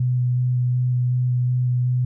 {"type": "tone with vibrato", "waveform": "sine", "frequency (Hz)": 124.7, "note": "B2", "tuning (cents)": 17, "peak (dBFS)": -17, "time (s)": [0, 2.05], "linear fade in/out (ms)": 5, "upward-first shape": "square", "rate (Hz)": 2.7, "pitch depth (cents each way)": 9, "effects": []}